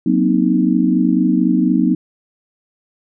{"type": "chord", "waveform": "sine", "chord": "C half-diminished seventh", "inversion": "second", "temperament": "equal with one note detuned", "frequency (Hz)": [185, 237.4, 261.6, 311.1], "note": ["Gb3", "Bb3", "C4", "Eb4"], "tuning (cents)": [0, 32, 0, 0], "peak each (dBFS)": -17, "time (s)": [0.06, 1.95], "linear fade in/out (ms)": 5, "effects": []}